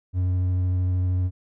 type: tone with hard clipping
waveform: sine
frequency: 91.3 Hz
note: F#2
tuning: 23 cents flat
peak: -21 dBFS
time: 0.13-1.31 s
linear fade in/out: 50 ms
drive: 3 dB
effects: none